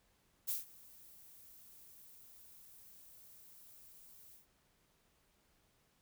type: noise with ADSR envelope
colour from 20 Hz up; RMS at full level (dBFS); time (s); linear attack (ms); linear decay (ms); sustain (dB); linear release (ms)
violet; -36; 0.47-4.47; 24; 150; -23; 130
effects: pink hiss -74 dBFS RMS until 6.01 s